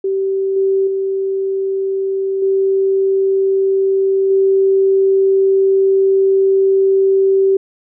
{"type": "tone with level steps", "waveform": "sine", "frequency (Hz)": 387.1, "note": "G4", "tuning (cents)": -22, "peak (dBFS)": [-14, -11, -15, -11, -9], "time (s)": [0.04, 7.57], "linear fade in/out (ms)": 5, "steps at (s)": [0.56, 0.87, 2.42, 4.3], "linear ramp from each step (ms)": 5, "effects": []}